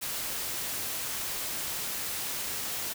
white noise, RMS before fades -34 dBFS, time 0.01-2.94 s, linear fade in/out 20 ms, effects none

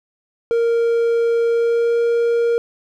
triangle tone with pitch glide, 465 to 468.5 Hz, A#4 to A#4, -4 to +9 cents, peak -12 dBFS, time 0.51-2.58 s, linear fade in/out 0 ms, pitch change +13 cents, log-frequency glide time 1.48-2 s, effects none

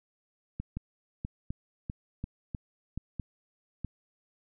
two click trains, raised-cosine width 5 ms, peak -22 / -22 dBFS, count 4 / 6, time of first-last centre 0.77-2.976 / 0.6-3.847 s, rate 1.36 / 1.54 Hz, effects none

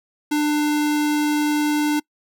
square tone, 298.2 Hz, D4, 27 cents sharp, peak -18 dBFS, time 0.31-2 s, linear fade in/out 10 ms, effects noise-tail reverb RT60 0.1 s tail -25 dB re dry

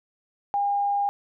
sine tone, 808 Hz, G#5, 48 cents flat, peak -21 dBFS, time 0.54-1.09 s, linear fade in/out 0 ms, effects none

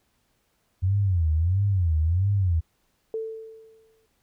sine tone with vibrato, 88.8 Hz, F2, 29 cents sharp, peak -19 dBFS, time 0.82-2.61 s, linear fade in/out 20 ms, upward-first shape sine, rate 1.5 Hz, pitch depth 230 cents each way
sine tone with exponential decay, 444.2 Hz, A4, 16 cents sharp, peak -25 dBFS, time 3.14-4.06 s, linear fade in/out 1 ms, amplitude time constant 200 ms
effects pink hiss -70 dBFS RMS until 4.22 s

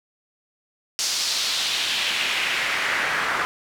pink noise with band-pass filter sweep, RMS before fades -24 dBFS, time 0.99-3.45 s, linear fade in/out 0 ms, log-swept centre 5400 to 1400 Hz, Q 1.9, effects none

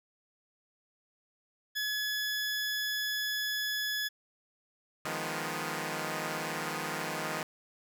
20% pulse tone, 1700 Hz, G#6, 40 cents sharp, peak -26 dBFS, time 1.75-4.09 s, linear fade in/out 20 ms
5% pulse chord, F half-diminished seventh, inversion third, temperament equal, 155.56 / 174.61 / 207.7 / 246.9 Hz, Eb3 / F3 / Ab3 / Cb4, 0 / 0 / 0 / 0 cents, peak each -26 / -28 / -29 / -29 dBFS, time 5.05-7.43 s, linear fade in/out 2 ms
effects none

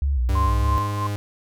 sine tone with vibrato, 65.1 Hz, C2, 8 cents flat, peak -18 dBFS, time 0.02-0.78 s, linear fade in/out 0 ms, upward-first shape square, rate 3.3 Hz, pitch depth 120 cents each way
45% pulse tone with pitch glide, 97.3 to 102.26 Hz, G2 to G#2, -12 to -26 cents, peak -24 dBFS, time 0.29-1.16 s, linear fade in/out 0 ms, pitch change +86 cents, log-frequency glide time 0.46-0.53 s
sine tone with tremolo, 1046.5 Hz, C6, in tune, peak -21 dBFS, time 0.35-1.07 s, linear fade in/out 5 ms, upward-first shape sine, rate 3 Hz, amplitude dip 75%
effects none

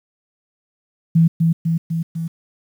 sine tone with echo, 164.81 Hz, E3, in tune, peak -9 dBFS, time 1.15-1.28 s, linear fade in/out 10 ms, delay 250 ms, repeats 4, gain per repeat -3 dB, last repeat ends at 2.28 s, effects 8-bit

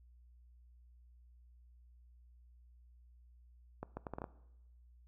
accelerating click train, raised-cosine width 1 ms, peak -27 dBFS, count 7, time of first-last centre 3.83-4.242 s, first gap 140 ms, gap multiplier 0.7, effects noise-tail reverb RT60 0.9 s tail -19 dB re dry + added 60 Hz sine -59 dBFS peak until 5.07 s

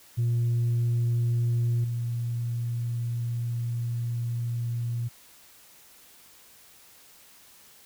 sine tone with level steps, 118.5 Hz, A#2, 29 cents sharp, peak -20 / -26 dBFS, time 0.17-5.09 s, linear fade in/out 20 ms, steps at 1.84 s, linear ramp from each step 5 ms, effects tanh soft clip ceiling -20 dBFS + white hiss -54 dBFS RMS until 7.85 s

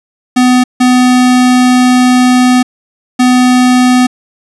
square tone bursts at uneven times, 250.8 Hz, B3, 27 cents sharp, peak -5 dBFS, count 3, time 0.36-0.64 / 0.8-2.63 / 3.19-4.07 s, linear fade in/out 10 ms, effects resampled to 24000 Hz + 7-bit

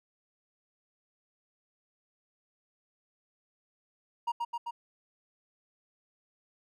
triangle tone with echo, 943 Hz, A#5, 20 cents sharp, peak -26 dBFS, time 4.27-4.32 s, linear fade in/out 10 ms, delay 130 ms, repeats 3, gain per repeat -2 dB, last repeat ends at 4.71 s, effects none

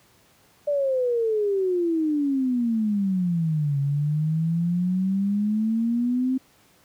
sine exponential two-way sweep, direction down then up, 591 to 138.59 to 263 Hz, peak -20 dBFS, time 0.67-6.38 s, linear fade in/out 10 ms, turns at 3.79 s, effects pink hiss -58 dBFS RMS until 6.84 s + high-pass 80 Hz 12 dB/octave

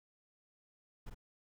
brown noise with echo, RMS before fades -44 dBFS, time 1.06-1.1 s, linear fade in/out 10 ms, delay 46 ms, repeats 1, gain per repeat -4 dB, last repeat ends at 1.146 s, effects none

